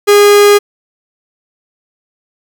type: tone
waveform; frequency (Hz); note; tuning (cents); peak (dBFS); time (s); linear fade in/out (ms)
45% pulse; 410; G#4; -22; -3; 0.07-0.59; 20
effects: none